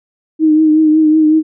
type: tone with vibrato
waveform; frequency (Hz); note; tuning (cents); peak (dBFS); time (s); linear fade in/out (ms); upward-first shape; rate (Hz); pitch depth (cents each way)
sine; 311.1; D#4; 0; -6; 0.39-1.43; 50; triangle; 5.4; 39
effects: none